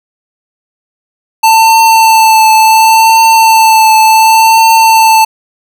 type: tone with vibrato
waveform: square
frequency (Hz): 889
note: A5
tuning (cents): +18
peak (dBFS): -3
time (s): 1.43-5.25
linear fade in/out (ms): 10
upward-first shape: triangle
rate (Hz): 0.69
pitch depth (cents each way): 24
effects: none